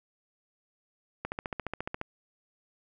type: click train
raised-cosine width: 0.5 ms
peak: -18 dBFS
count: 12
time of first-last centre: 1.25-2.014 s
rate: 14.4 Hz
effects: none